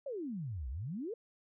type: exponential two-way sweep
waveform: sine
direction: down then up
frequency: 587.3 to 58 to 490.8 Hz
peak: -37 dBFS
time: 0.06-1.14 s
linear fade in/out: 5 ms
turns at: 0.69 s
effects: none